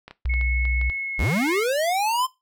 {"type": "clicks", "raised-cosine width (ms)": 0.3, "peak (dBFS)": -23, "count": 8, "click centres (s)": [0.08, 0.11, 0.257, 0.339, 0.412, 0.653, 0.814, 0.899]}
{"type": "tone", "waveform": "sine", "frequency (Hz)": 61.74, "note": "B1", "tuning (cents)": 0, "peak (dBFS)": -21, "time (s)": [0.25, 0.9], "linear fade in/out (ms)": 5}
{"type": "tone with pitch glide", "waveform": "sine", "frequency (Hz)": [2190, 2156], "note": ["C#7", "C#7"], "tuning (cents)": [-22, -49], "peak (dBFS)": -26, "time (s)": [0.29, 1.64], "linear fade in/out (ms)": 10, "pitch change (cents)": -27, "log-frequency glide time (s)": [0.9, 1.46]}
{"type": "linear sweep", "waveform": "square", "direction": "up", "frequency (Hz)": [32.7, 1052], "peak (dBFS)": -21, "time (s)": [1.18, 2.27], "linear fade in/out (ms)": 20}
{"effects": ["noise-tail reverb RT60 0.2 s tail -17 dB re dry"]}